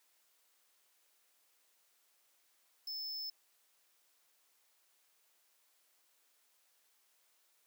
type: tone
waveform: square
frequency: 5250 Hz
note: E8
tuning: 8 cents flat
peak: -40 dBFS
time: 2.87-3.3 s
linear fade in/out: 5 ms
effects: white hiss -73 dBFS RMS until 7.66 s + high-pass 400 Hz 12 dB/octave